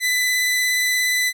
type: tone with vibrato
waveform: sawtooth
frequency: 2000 Hz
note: B6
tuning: 21 cents sharp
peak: -14 dBFS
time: 0-1.33 s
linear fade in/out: 50 ms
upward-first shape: triangle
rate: 17 Hz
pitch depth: 14 cents each way
effects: none